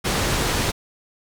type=low-pass noise; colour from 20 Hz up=pink; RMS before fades=-22 dBFS; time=0.04-0.72 s; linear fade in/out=20 ms; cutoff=9200 Hz; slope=12 dB/octave; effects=none